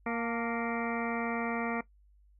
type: harmonic tone with a mistuned harmonic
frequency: 233.1 Hz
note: A#3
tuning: in tune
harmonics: 1 / 2 / 3 / 4 / 5 / 6 / 8 / 9 / 10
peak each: -34 / -37 / -39 / -40 / -41 / -42 / -43 / -44 / -44 dBFS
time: 0.06-1.81 s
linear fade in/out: 5 ms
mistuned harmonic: 4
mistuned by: -48 cents
effects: noise-tail reverb RT60 0.1 s tail -17 dB re dry + added 50 Hz sine -59 dBFS peak until 2.39 s